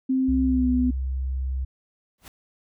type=tone with pitch glide; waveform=sine; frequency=261.6 to 251.2 Hz; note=C4 to B3; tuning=0 to +30 cents; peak=-19 dBFS; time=0.09-0.91 s; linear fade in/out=10 ms; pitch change=-70 cents; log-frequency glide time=0.44-0.69 s
type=tone; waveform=sine; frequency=65.4 Hz; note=C2; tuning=in tune; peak=-24 dBFS; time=0.28-1.65 s; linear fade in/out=10 ms
type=noise with exponential growth; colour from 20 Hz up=pink; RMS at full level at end=-38 dBFS; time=2.18-2.28 s; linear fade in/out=2 ms; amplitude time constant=21 ms
effects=none